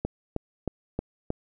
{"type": "click train", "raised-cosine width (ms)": 2, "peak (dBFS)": -14, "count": 5, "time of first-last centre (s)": [0.05, 1.304], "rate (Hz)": 3.19, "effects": []}